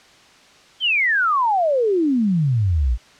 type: exponential sweep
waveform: sine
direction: down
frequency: 3222 to 53.6 Hz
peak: -15 dBFS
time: 0.8-2.98 s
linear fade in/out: 50 ms
effects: white hiss -49 dBFS RMS until 3.19 s + low-pass 5000 Hz 12 dB/octave